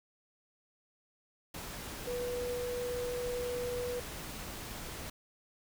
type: tone in noise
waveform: sine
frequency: 490.1 Hz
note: B4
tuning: 13 cents flat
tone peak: -34 dBFS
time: 2.07-4 s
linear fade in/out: 5 ms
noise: pink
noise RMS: -43 dBFS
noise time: 1.54-5.1 s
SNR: +6 dB
effects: none